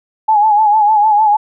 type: tone with vibrato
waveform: sine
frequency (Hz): 849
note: G#5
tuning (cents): +38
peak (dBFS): -7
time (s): 0.28-1.37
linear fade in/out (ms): 10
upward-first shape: sine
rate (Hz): 6.6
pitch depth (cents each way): 64
effects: none